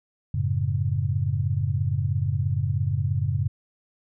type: chord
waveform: sine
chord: F# minor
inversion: none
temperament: equal with one note detuned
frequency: 92.5 / 109.43 / 138.59 Hz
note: F#2 / A2 / C#3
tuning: 0 / -9 / 0 cents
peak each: -26 dBFS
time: 0.34-3.48 s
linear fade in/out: 5 ms
effects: none